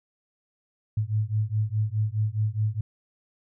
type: beating tone pair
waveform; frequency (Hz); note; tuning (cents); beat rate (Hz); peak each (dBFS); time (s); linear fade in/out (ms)
sine; 105.1 / 109.9; G#2 / A2; +21 / -2; 4.8; -26; 0.97-2.81; 5
effects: none